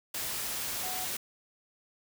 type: tone in noise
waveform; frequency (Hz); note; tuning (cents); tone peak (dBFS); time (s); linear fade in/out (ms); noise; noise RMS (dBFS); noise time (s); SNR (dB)
sine; 740; F#5; 0; -40; 0.83-1.05; 5; white; -35; 0.14-1.17; -8
effects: none